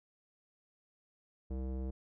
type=tone with low-pass filter; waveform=square; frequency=64.9 Hz; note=C2; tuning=13 cents flat; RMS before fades=-38 dBFS; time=1.5-1.91 s; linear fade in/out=10 ms; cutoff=460 Hz; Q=1.3; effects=none